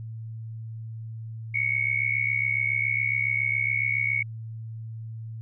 sine tone with amplitude modulation, 2217 Hz, C#7, in tune, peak -19 dBFS, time 1.54-4.23 s, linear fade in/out 10 ms, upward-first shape sine, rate 67.2 Hz, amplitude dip 85%, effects added 112 Hz sine -34 dBFS peak until 5.41 s

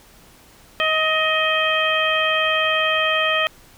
harmonic tone with a mistuned harmonic, 631 Hz, D#5, 24 cents sharp, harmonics 1 / 2 / 3 / 4 / 5, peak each -23 / -23 / -23 / -23 / -23 dBFS, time 0.8-3.47 s, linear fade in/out 0 ms, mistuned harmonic 3, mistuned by -24 cents, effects pink hiss -49 dBFS RMS until 3.77 s

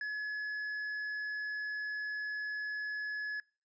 triangle tone with tanh clipping, 1700 Hz, G#6, 40 cents sharp, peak -36 dBFS, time 0.01-3.4 s, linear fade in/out 2 ms, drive 9 dB, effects noise-tail reverb RT60 0.4 s tail -26 dB re dry + resampled to 16000 Hz

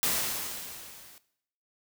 white noise with level ramp, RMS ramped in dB -26 to -53 dBFS, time 0.03-1.18 s, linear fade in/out 0 ms, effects noise-tail reverb RT60 0.7 s tail -17 dB re dry

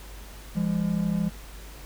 triangle tone pair together, 170 / 203.2 Hz, F3 / G#3, -46 / -38 cents, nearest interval minor third, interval 308 cents, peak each -24 dBFS, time 0.55-1.3 s, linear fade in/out 20 ms, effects added 50 Hz sine -41 dBFS peak until 1.85 s + pink hiss -47 dBFS RMS until 1.85 s

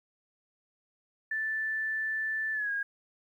sine tone with pitch glide, 1760 to 1632.7 Hz, A6 to G#6, 0 to -30 cents, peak -29 dBFS, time 1.31-2.83 s, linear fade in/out 5 ms, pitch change -130 cents, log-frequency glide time 2.53-2.71 s, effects 11-bit

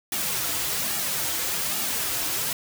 white noise with flanger, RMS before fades -27 dBFS, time 0.12-2.53 s, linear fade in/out 2 ms, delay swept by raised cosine 1.9 to 5.1 ms, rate 1.2 Hz, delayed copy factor -0.65, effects none

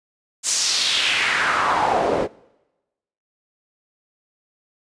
pink noise with band-pass filter sweep, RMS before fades -20 dBFS, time 0.43-2.28 s, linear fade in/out 50 ms, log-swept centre 7500 to 440 Hz, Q 2.4, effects noise-tail reverb RT60 1.0 s tail -23 dB re dry + resampled to 22050 Hz

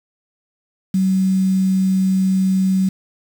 sine tone with quantisation, 189.5 Hz, F#3, 42 cents sharp, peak -13 dBFS, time 0.94-2.89 s, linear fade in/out 5 ms, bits 6, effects none

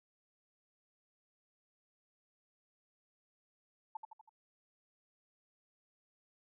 sine tone with echo, 880 Hz, A5, in tune, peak -38 dBFS, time 3.95-3.97 s, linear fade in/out 5 ms, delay 81 ms, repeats 4, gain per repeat -5 dB, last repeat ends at 4.294 s, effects none

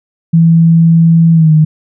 sine tone with pitch glide, 165.3 to 155.12 Hz, E3 to D#3, +5 to -5 cents, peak -3 dBFS, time 0.33-1.65 s, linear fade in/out 10 ms, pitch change -110 cents, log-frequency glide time 1.33-1.52 s, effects none

